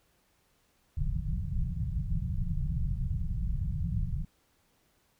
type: low-pass noise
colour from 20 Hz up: pink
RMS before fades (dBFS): -31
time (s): 0.97-4.25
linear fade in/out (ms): 5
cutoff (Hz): 180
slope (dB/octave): 96
effects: pink hiss -70 dBFS RMS until 5.19 s